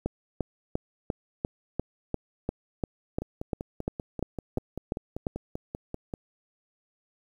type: two click trains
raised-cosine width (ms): 2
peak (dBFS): -20 / -14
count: 16 / 16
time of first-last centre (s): 3.22-6.138 / 0.06-5.268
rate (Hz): 5.14 / 2.88
effects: 9-bit